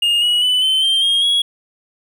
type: tone with pitch steps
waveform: triangle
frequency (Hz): 2838 / 2914 / 2993 / 3073 / 3156 / 3241 / 3329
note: F7 / F#7 / F#7 / G7 / G7 / G#7 / G#7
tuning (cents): +27 / -27 / +19 / -35 / +11 / -43 / +3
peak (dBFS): -11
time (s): 0.02-1.42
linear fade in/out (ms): 5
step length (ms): 200
effects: none